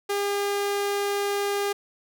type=tone; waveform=sawtooth; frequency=403.9 Hz; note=G#4; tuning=48 cents flat; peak=-20 dBFS; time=0.09-1.73 s; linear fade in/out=10 ms; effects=none